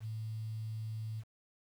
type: tone with quantisation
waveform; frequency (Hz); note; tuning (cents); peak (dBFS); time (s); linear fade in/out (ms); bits
sine; 110; A2; 0; -37; 0-1.24; 50; 10
effects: none